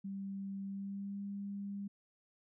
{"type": "tone with pitch glide", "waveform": "sine", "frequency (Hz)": [196, 200.2], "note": ["G3", "G3"], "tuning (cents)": [0, 37], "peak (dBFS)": -39, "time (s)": [0.04, 1.88], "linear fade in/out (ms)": 10, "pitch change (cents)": 37, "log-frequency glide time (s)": [0.65, 1.22], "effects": []}